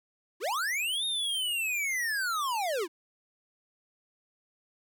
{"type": "linear two-way sweep", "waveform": "square", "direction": "up then down", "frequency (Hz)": [302.1, 3729, 302.1], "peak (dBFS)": -29, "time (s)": [0.4, 2.88], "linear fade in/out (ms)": 50, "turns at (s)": 1.05, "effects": []}